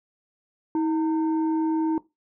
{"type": "tone pair together", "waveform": "sine", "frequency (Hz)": [319.7, 910.8], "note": ["D#4", "A#5"], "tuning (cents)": [47, -40], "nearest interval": "octave + tritone", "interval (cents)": 1813, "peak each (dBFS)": [-20, -29], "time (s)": [0.75, 1.98], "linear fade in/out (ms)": 2, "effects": ["noise-tail reverb RT60 0.2 s tail -18 dB re dry", "tanh soft clip ceiling -16 dBFS"]}